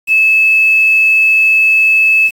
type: tone with quantisation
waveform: sine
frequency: 2606 Hz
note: E7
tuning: 20 cents flat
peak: -6 dBFS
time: 0.07-2.31 s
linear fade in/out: 50 ms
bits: 5
effects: AAC 64 kbps